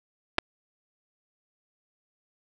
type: clicks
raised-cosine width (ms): 0.3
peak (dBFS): -7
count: 2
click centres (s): 0.383 / 0.386
effects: none